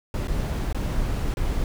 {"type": "noise with dropouts", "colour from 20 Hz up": "brown", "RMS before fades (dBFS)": -25, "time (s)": [0.14, 1.64], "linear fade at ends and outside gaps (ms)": 1, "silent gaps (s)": [[0.273, 0.281], [0.728, 0.746], [1.34, 1.37]], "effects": []}